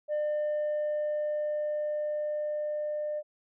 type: tone with level ramp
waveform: sine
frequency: 600 Hz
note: D5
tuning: 37 cents sharp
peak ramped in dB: -24 to -29 dBFS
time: 0.08-3.23 s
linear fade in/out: 50 ms
effects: tanh soft clip ceiling -26 dBFS

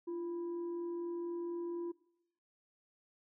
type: tone with frequency modulation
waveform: sine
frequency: 344.1 Hz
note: F4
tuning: 26 cents flat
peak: -37 dBFS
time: 0.07-1.92 s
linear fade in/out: 10 ms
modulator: 644 Hz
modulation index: 0.26
effects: noise-tail reverb RT60 0.9 s tail -23 dB re dry

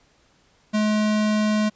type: tone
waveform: square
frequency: 212.9 Hz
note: G#3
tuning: 43 cents sharp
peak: -19 dBFS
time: 0.73-1.7 s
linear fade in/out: 20 ms
effects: pink hiss -60 dBFS RMS until 1.75 s + resampled to 16000 Hz

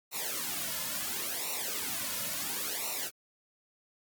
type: noise with flanger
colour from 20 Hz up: white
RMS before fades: -35 dBFS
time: 0.11-3.11 s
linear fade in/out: 50 ms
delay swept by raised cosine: 0.61 to 2.61 ms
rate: 0.72 Hz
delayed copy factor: -0.9
effects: Opus 48 kbps

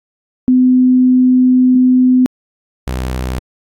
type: tone pair in turn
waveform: sine / sawtooth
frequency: 253.8 / 63.45 Hz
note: B3 / B1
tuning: +47 / +47 cents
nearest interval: 2 octaves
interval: 2400 cents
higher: first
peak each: -6 / -13 dBFS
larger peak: first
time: 0.48-2.26 / 2.87-3.39 s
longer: first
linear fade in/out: 0 ms
effects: AAC 64 kbps

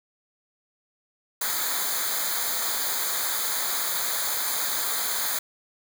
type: noise with comb filter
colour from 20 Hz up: white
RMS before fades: -27 dBFS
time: 1.41-5.39 s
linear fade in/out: 5 ms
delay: 0.36 ms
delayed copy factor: -1
effects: none

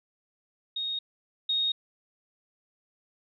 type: tone pair in turn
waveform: sine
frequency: 3729 / 3729 Hz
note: A#7 / A#7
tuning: 0 / 0 cents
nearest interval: unison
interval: 0 cents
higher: neither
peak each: -29 / -24 dBFS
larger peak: second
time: 0.76-0.99 / 1.49-1.72 s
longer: neither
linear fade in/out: 5 ms
effects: none

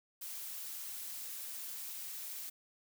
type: noise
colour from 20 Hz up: blue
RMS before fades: -44 dBFS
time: 0.21-2.5 s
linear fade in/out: 10 ms
effects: none

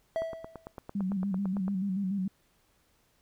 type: tone with exponential decay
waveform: triangle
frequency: 654 Hz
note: E5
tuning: 14 cents flat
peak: -24 dBFS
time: 0.16-0.72 s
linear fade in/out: 0 ms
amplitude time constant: 120 ms
type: click train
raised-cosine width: 1 ms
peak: -26 dBFS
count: 14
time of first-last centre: 0.22-1.681 s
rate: 8.9 Hz
type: tone with vibrato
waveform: sine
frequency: 193.1 Hz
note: G3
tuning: 26 cents flat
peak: -28 dBFS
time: 0.95-2.28 s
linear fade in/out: 5 ms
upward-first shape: square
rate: 6.9 Hz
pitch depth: 64 cents each way
effects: pink hiss -69 dBFS RMS until 3.21 s

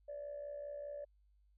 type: tone with amplitude modulation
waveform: sine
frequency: 580 Hz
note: D5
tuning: 22 cents flat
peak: -39 dBFS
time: 0.08-1.05 s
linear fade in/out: 10 ms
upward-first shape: sine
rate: 65 Hz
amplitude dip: 60%
effects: tanh soft clip ceiling -37 dBFS + added 50 Hz sine -67 dBFS peak until 1.57 s

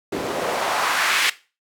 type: noise with band-pass filter sweep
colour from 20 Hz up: white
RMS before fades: -22 dBFS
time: 0.12-1.3 s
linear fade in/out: 5 ms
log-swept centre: 310 to 2300 Hz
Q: 1.5
effects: noise-tail reverb RT60 0.3 s tail -17 dB re dry

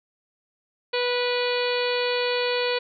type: harmonic tone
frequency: 490.5 Hz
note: B4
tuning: 12 cents flat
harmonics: 1 / 2 / 3 / 4 / 5 / 6 / 7 / 8 / 9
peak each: -24 / -32 / -34 / -35 / -31 / -35 / -36 / -35 / -33 dBFS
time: 0.93-2.79 s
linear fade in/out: 10 ms
effects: none

